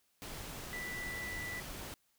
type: tone in noise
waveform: sine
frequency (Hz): 1975.5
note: B6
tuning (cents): 0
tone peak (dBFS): -40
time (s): 0.73-1.6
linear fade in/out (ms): 0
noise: pink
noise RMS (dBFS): -45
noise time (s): 0.22-1.94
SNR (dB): +2
effects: white hiss -75 dBFS RMS until 2.18 s